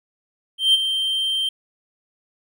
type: tone with ADSR envelope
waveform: triangle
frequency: 3141 Hz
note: G7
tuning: 3 cents sharp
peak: -9 dBFS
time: 0.58-1.49 s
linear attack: 160 ms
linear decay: 24 ms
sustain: -9 dB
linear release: 3 ms
effects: none